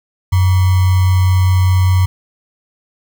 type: tone with sample-and-hold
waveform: sine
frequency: 92.5 Hz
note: F#2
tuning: in tune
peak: -8 dBFS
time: 0.32-2.06 s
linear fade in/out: 10 ms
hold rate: 1050 Hz
effects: none